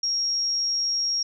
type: tone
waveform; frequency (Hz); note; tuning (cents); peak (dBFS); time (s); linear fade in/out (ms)
sine; 5588; F8; 0; -22; 0.03-1.23; 5
effects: none